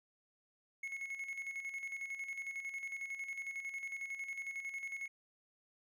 triangle tone with tremolo, 2183 Hz, C#7, 27 cents flat, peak -37 dBFS, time 0.83-5.08 s, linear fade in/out 5 ms, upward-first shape square, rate 11 Hz, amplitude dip 55%, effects none

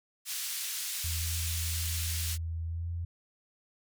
white band-pass noise, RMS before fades -36 dBFS, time 0.25-2.38 s, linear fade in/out 50 ms, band 2300 to 13000 Hz, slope 12 dB/octave
sine tone with pitch glide, 82.41 to 85.22 Hz, E2 to F2, 0 to -42 cents, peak -32 dBFS, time 1.04-3.05 s, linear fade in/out 5 ms, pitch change +58 cents, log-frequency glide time 2.66-2.89 s
effects none

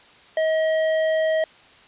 sine tone with hard clipping, 635 Hz, D#5, 35 cents sharp, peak -20 dBFS, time 0.37-1.44 s, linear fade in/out 2 ms, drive 9 dB, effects white hiss -50 dBFS RMS until 1.87 s + resampled to 8000 Hz

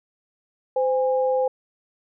sine tone pair together, 515 / 817.5 Hz, C5 / G#5, -28 / -28 cents, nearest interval minor sixth, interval 800 cents, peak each -19 / -26 dBFS, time 0.76-1.48 s, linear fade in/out 5 ms, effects none

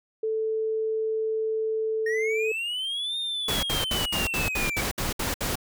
sine tone, 440 Hz, A4, in tune, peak -24 dBFS, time 0.23-2.52 s, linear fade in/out 5 ms
triangle linear two-way sweep, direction up then down, 1832 to 3674 to 2275 Hz, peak -26 dBFS, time 2.06-4.81 s, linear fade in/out 5 ms, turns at 3.18 s
pink noise bursts, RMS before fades -28 dBFS, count 10, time 3.48-5.556 s, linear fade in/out 5 ms, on 150 ms, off 64 ms
effects none

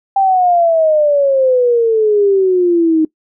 sine exponential sweep, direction down, 791 to 311.1 Hz, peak -8 dBFS, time 0.16-3.05 s, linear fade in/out 5 ms, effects noise-tail reverb RT60 0.1 s tail -21 dB re dry

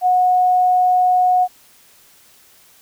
sine tone, 730 Hz, F#5, 24 cents flat, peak -11 dBFS, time 0.01-1.48 s, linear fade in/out 50 ms, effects white hiss -50 dBFS RMS until 2.81 s

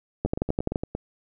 two click trains, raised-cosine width 2 ms, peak -15 / -10 dBFS, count 7 / 7, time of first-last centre 0.26-0.95 / 0.25-0.758 s, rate 8.69 / 11.8 Hz, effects none

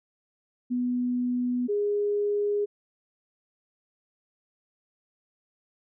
sine tone pair in turn, 246.9 / 411.6 Hz, B3 / G#4, 0 / -16 cents, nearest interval major sixth, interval 884 cents, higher second, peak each -24 / -23 dBFS, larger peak second, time 0.7-1.68 / 1.68-2.66 s, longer neither, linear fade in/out 20 ms, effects none

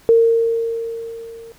sine tone with level ramp, 458.6 Hz, A#4, 28 cents flat, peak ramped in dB -7 to -35 dBFS, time 0.09-1.52 s, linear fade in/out 0 ms, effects pink hiss -50 dBFS RMS until 1.58 s

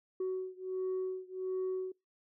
sine beating tone pair, 372.8 / 374.2 Hz, F#4 / F#4, +13 / +20 cents, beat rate 1.4 Hz, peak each -35 / -36 dBFS, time 0.2-1.92 s, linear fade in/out 5 ms, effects noise-tail reverb RT60 0.2 s tail -25 dB re dry + tanh soft clip ceiling -30 dBFS

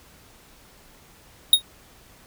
square tone with exponential decay, 3739 Hz, A#7, 4 cents sharp, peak -7 dBFS, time 1.53-1.62 s, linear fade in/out 2 ms, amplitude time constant 18 ms, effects pink hiss -52 dBFS RMS until 2.26 s

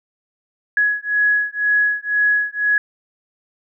sine beating tone pair, 1677 / 1679 Hz, G#6 / G#6, +16 / +18 cents, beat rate 2 Hz, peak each -18 dBFS, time 0.77-2.78 s, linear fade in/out 2 ms, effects none

